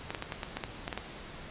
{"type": "clicks", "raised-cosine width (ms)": 0.3, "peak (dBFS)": -18, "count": 10, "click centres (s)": [0.105, 0.148, 0.224, 0.322, 0.432, 0.57, 0.638, 0.879, 0.928, 0.976], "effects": ["pink hiss -45 dBFS RMS until 1.5 s", "resampled to 8000 Hz"]}